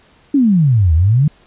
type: exponential two-way sweep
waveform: sine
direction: down then up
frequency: 296.5 to 76 to 157.8 Hz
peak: -8 dBFS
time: 0.34-1.28 s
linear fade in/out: 5 ms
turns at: 0.94 s
effects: pink hiss -50 dBFS RMS until 1.46 s + resampled to 8000 Hz